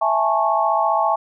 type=chord; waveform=sine; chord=A major seventh; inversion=second; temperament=just; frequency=660 / 825 / 880 / 1100 Hz; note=E5 / G#5 / A5 / C#6; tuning=+2 / -12 / 0 / -14 cents; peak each=-21 dBFS; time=0.01-1.16 s; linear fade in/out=10 ms; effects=none